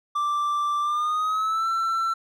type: tone with pitch glide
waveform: triangle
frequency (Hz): 1174.7 to 1341.6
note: D6 to E6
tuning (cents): 0 to +30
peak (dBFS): -20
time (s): 0.15-2.14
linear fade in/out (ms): 10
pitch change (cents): +230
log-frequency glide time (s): 0.81-1.68
effects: none